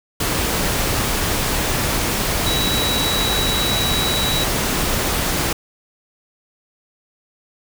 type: tone in noise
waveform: sine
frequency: 3900 Hz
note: B7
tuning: 23 cents flat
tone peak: -21 dBFS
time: 2.46-4.44 s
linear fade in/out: 5 ms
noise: pink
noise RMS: -20 dBFS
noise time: 0.2-5.53 s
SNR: -4 dB
effects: none